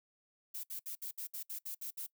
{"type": "noise bursts", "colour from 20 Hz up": "violet", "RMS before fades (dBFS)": -42, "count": 10, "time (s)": [0.54, 2.067], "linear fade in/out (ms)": 10, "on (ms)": 96, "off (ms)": 63, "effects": ["noise-tail reverb RT60 0.1 s tail -22 dB re dry"]}